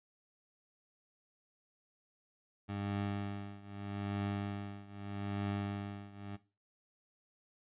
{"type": "tone with tremolo", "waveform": "20% pulse", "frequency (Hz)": 100.7, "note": "G2", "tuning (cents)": 47, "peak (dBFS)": -29, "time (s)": [2.68, 6.37], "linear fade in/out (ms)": 20, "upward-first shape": "triangle", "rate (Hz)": 0.8, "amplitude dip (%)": 90, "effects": ["noise-tail reverb RT60 0.3 s tail -17 dB re dry", "resampled to 8000 Hz"]}